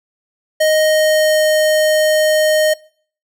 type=tone with pitch glide; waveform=square; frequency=622.3 to 618.4 Hz; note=D#5 to D#5; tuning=0 to -11 cents; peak=-11 dBFS; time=0.6-2.74 s; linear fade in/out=10 ms; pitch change=-11 cents; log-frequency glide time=0.78-1.44 s; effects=noise-tail reverb RT60 0.5 s tail -23 dB re dry